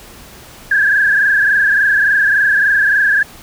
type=tone with frequency modulation; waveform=sine; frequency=1645 Hz; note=G#6; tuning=17 cents flat; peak=-9 dBFS; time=0.71-3.23 s; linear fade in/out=5 ms; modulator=23.5 Hz; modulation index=3.2; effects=pink hiss -38 dBFS RMS until 3.42 s